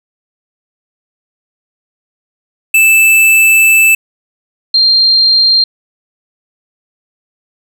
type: tone pair in turn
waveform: square / sine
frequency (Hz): 2637 / 4186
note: E7 / C8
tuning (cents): 0 / 0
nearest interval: minor sixth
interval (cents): 800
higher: second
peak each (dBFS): -5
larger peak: neither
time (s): 2.74-3.95 / 4.74-5.64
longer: first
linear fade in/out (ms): 5
effects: none